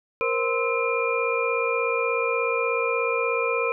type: tone cluster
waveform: sine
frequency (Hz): 469.4 / 526 / 1037 / 1306 / 2403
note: A#4 / C5 / C6 / E6 / D7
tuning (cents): +12 / +9 / -16 / -17 / +39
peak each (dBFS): -25 / -29 / -30 / -31 / -27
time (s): 0.21-3.72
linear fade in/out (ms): 0
effects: none